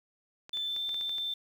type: clicks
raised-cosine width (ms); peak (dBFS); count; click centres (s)
0.2; -29; 8; 0.494 / 0.572 / 0.764 / 0.892 / 0.944 / 1.011 / 1.094 / 1.183
type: tone with pitch glide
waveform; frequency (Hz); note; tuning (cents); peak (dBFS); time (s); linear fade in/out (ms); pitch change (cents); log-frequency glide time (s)
sine; 3528 to 3557; A7 to A7; +4 to +18; -31; 0.53-1.34; 5; +14; 0.66-0.81
effects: 9-bit